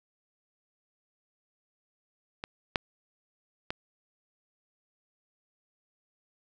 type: clicks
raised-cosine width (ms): 0.3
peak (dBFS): -19 / -9 / -16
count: 3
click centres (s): 2.439 / 2.758 / 3.705
effects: none